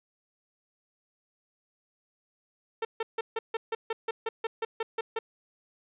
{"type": "tone bursts", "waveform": "sawtooth", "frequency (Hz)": 450, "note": "A4", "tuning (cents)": 39, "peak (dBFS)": -24, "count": 14, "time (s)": [2.82, 5.19], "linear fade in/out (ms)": 5, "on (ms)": 30, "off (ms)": 150, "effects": ["resampled to 8000 Hz", "11-bit"]}